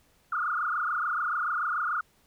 sine tone with frequency modulation, 1318.5 Hz, E6, in tune, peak -26 dBFS, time 0.32-2.01 s, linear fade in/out 5 ms, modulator 26.9 Hz, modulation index 5.1, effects pink hiss -65 dBFS RMS until 2.26 s

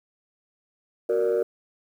sine chord, Gb augmented, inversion none, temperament equal, 370 / 466.2 / 587.3 Hz, Gb4 / Bb4 / D5, 0 / 0 / 0 cents, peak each -24 / -21 / -26 dBFS, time 1.09-1.43 s, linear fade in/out 5 ms, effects tanh soft clip ceiling -16 dBFS + 9-bit

